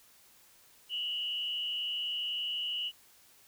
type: tone with frequency modulation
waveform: sine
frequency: 2933 Hz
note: F#7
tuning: 16 cents flat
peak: -32 dBFS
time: 0.89-2.92 s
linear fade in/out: 50 ms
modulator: 156 Hz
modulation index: 0.58
effects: white hiss -61 dBFS RMS until 3.47 s